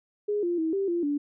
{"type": "tone with pitch steps", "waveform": "sine", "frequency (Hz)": [414.6, 347.5, 321.6, 392.1, 344.1, 289.4], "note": ["G#4", "F4", "E4", "G4", "F4", "D4"], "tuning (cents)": [-3, -9, -43, 0, -26, -25], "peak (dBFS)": -24, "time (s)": [0.28, 1.18], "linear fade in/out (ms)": 10, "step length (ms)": 150, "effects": []}